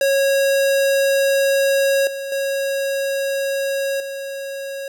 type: tone with level steps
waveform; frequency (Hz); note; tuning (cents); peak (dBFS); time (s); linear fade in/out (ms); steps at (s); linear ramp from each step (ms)
square; 549; C#5; -17; -15 / -26 / -20 / -27; 0.01-4.88; 2; 2.07 / 2.32 / 4; 2
effects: none